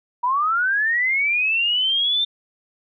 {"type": "linear sweep", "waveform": "sine", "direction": "up", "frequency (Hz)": [950, 3598], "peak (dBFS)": -17, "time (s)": [0.23, 2.25], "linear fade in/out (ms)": 10, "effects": []}